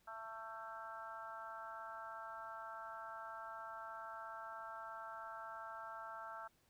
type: harmonic tone with a mistuned harmonic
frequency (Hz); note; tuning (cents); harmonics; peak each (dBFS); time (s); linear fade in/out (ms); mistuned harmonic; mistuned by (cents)
222.9; A3; +23; 3 / 4 / 5 / 6 / 7; -54 / -52 / -56 / -50 / -56; 0.07-6.48; 10; 7; +16
effects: pink hiss -75 dBFS RMS until 6.69 s